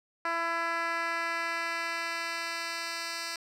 10% pulse tone with band-pass filter sweep, 334.7 Hz, E4, 26 cents sharp, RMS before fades -33 dBFS, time 0.25-3.36 s, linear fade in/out 2 ms, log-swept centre 1300 to 4700 Hz, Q 1, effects none

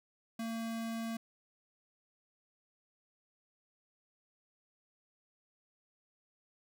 square tone, 227.3 Hz, A#3, 43 cents flat, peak -37 dBFS, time 0.39-1.17 s, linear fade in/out 5 ms, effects 13-bit

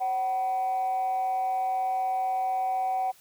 sine tone with amplitude modulation, 756 Hz, F#5, 37 cents sharp, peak -21 dBFS, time 0-3.12 s, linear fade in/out 20 ms, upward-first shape sine, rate 221 Hz, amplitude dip 50%, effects tanh soft clip ceiling -21 dBFS + white hiss -57 dBFS RMS until 3.2 s

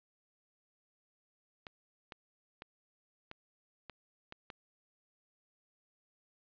clicks, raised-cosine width 0.3 ms, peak -29 dBFS, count 7, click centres 1.668 / 2.122 / 2.621 / 3.314 / 3.897 / 4.324 / 4.502 s, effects resampled to 11025 Hz + 11-bit

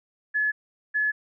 sine tone pair in turn, 1709 / 1709 Hz, G#6 / G#6, +49 / +49 cents, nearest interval unison, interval 0 cents, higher neither, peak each -21 dBFS, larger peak neither, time 0.34-0.52 / 0.94-1.12 s, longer neither, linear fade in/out 20 ms, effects none

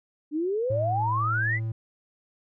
sine exponential sweep, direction up, 288.7 to 2093 Hz, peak -24 dBFS, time 0.31-1.6 s, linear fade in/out 50 ms
triangle tone with pitch glide, 110 to 111.92 Hz, A2 to A2, 0 to +30 cents, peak -25 dBFS, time 0.7-1.72 s, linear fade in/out 5 ms, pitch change +30 cents, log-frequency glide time 1-1.54 s
effects none

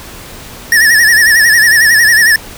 square tone with vibrato, 1804 Hz, A6, 43 cents sharp, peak -5 dBFS, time 0.72-2.36 s, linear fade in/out 2 ms, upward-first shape sine, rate 11 Hz, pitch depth 100 cents each way, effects pink hiss -30 dBFS RMS until 2.57 s

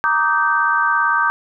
sine chord, Eb major seventh, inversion second, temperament just, 933.4 / 1166.7 / 1244.5 / 1555.6 Hz, Bb5 / D6 / Eb6 / G6, +2 / -12 / 0 / -14 cents, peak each -21 / -19 / -22 / -17 dBFS, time 0.04-1.3 s, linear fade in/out 0 ms, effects none

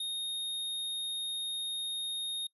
square tone, 3708 Hz, A#7, 10 cents flat, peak -34 dBFS, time 0-2.47 s, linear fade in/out 5 ms, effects noise-tail reverb RT60 0.1 s tail -26 dB re dry + resampled to 32000 Hz

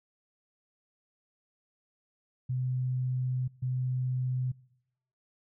sine tone bursts at uneven times, 127.5 Hz, C3, 44 cents flat, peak -28 dBFS, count 2, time 2.49-3.48 / 3.62-4.52 s, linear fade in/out 10 ms, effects noise-tail reverb RT60 0.8 s tail -23 dB re dry

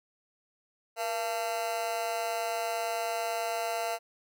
40% pulse tone with amplitude modulation, 682 Hz, F5, 41 cents flat, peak -25 dBFS, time 0.96-3.99 s, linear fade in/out 50 ms, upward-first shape sine, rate 209 Hz, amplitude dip 95%, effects none

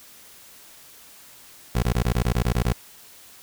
20% pulse tone bursts, 60.7 Hz, B1, 29 cents flat, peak -14 dBFS, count 10, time 1.75-2.728 s, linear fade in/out 5 ms, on 78 ms, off 22 ms, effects white hiss -48 dBFS RMS until 3.42 s

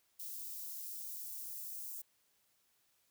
violet noise with high-pass filter sweep, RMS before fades -45 dBFS, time 0.19-2.02 s, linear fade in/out 10 ms, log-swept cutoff 4000 to 6300 Hz, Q 1, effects white hiss -75 dBFS RMS until 3.1 s

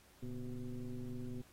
sine tone with frequency modulation, 117 Hz, A#2, 7 cents sharp, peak -40 dBFS, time 0.22-1.42 s, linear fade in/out 10 ms, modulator 129 Hz, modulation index 1.6, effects pink hiss -65 dBFS RMS until 1.52 s + AAC 48 kbps

